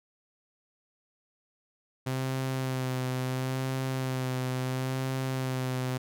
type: tone with vibrato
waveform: sawtooth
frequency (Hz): 130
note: C3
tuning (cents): -11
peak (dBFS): -25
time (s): 2.06-5.98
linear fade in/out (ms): 10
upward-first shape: sine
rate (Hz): 0.73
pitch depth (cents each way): 25
effects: none